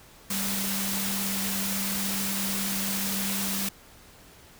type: tone in noise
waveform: sine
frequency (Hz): 196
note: G3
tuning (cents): 0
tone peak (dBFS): -32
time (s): 0.3-3.69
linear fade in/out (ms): 5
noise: white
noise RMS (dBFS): -30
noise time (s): 0.3-3.69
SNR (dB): -5
effects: pink hiss -52 dBFS RMS until 4.59 s